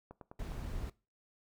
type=click train; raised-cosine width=1 ms; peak=-34 dBFS; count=5; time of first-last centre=0.11-0.519 s; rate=9.77 Hz
type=noise; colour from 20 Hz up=brown; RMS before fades=-40 dBFS; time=0.39-0.9 s; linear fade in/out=5 ms
effects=noise-tail reverb RT60 0.3 s tail -20 dB re dry